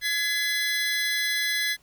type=tone pair together; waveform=25% pulse; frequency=1689 / 2030 Hz; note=G#6 / B6; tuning=+29 / +47 cents; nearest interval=minor third; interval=318 cents; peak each=-23 dBFS; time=0.01-1.77 s; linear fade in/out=50 ms; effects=pink hiss -61 dBFS RMS until 1.82 s

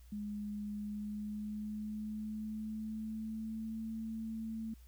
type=tone with pitch glide; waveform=sine; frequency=207.7 to 222.6 Hz; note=G#3 to A3; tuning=0 to +20 cents; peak=-38 dBFS; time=0.12-4.74 s; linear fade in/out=5 ms; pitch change=+120 cents; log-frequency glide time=0.75-3.88 s; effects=added 60 Hz sine -54 dBFS peak until 4.87 s + white hiss -69 dBFS RMS until 4.87 s

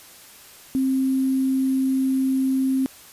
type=tone with sample-and-hold; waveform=sine; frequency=264.6 Hz; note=C4; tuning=20 cents sharp; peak=-18 dBFS; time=0.75-2.86 s; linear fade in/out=0 ms; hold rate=11025 Hz; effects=white hiss -46 dBFS RMS until 3.12 s + resampled to 32000 Hz

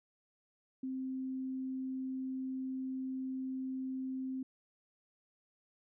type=tone; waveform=sine; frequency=261.6 Hz; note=C4; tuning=in tune; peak=-36 dBFS; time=0.83-4.43 s; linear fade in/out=5 ms; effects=none

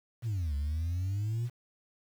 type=exponential two-way sweep; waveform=sine; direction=down then up; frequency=123.47 to 69.3 to 123.47 Hz; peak=-27 dBFS; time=0.22-1.5 s; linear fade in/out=50 ms; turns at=0.55 s; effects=tanh soft clip ceiling -28 dBFS + 9-bit

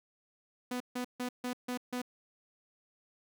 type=tone bursts; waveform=sawtooth; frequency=248.3 Hz; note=B3; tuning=9 cents sharp; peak=-30 dBFS; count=6; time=0.71-2.018 s; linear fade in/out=5 ms; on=93 ms; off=150 ms; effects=none

